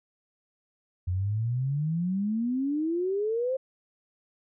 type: exponential sweep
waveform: sine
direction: up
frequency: 87.31 to 536 Hz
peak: -25 dBFS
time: 1.07-3.57 s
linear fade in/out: 10 ms
effects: none